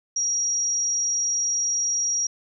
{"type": "tone", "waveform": "sine", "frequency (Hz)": 5690, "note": "F8", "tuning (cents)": 31, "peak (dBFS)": -21, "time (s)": [0.16, 2.27], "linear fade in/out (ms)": 5, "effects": []}